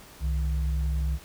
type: tone pair together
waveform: sine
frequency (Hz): 65.4 / 155.56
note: C2 / D#3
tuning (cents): 0 / 0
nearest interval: octave + minor third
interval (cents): 1500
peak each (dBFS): -24 / -34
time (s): 0.2-1.19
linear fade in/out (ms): 50
effects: pink hiss -49 dBFS RMS until 1.24 s